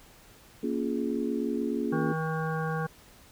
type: chord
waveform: sine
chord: Bb minor seventh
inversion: none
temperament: just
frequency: 233.1 / 279.7 / 349.6 / 419.5 Hz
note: Bb3 / Db4 / F4 / Ab4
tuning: 0 / +16 / +2 / +17 cents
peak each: -31 / -32 / -34 / -34 dBFS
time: 0.63-2.13 s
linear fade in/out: 5 ms
type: harmonic tone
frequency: 159.4 Hz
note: D#3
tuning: 42 cents sharp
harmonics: 1 / 3 / 5 / 7 / 9 / 10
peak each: -30 / -35 / -37 / -38 / -40 / -40 dBFS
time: 1.92-2.87 s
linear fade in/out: 10 ms
effects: pink hiss -55 dBFS RMS until 3.31 s